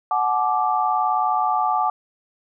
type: chord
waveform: sine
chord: D major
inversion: first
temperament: equal with one note detuned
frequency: 740 / 858.9 / 1174.7 Hz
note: F#5 / A5 / D6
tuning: 0 / -42 / 0 cents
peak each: -22 dBFS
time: 0.11-1.9 s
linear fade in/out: 2 ms
effects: none